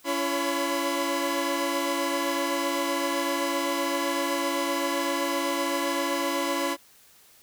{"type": "tone cluster", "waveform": "sawtooth", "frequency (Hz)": [282.4, 339.1, 557, 1004], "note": ["C#4", "E4", "C#5", "B5"], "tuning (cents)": [32, 49, 8, 28], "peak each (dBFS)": -27, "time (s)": [0.04, 6.77], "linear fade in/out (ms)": 50, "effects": ["white hiss -56 dBFS RMS until 7.42 s"]}